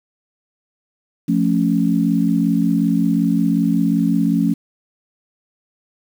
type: chord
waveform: sine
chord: F augmented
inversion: none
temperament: equal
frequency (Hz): 174.61 / 220 / 277.2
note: F3 / A3 / C#4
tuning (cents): 0 / 0 / 0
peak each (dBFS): -18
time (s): 1.28-4.54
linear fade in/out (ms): 10
effects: 7-bit